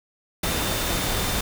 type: tone in noise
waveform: sine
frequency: 3599 Hz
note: A7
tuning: 38 cents sharp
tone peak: -35 dBFS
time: 0.43-1.41 s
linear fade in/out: 5 ms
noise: pink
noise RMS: -25 dBFS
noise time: 0.43-1.41 s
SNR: -13 dB
effects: none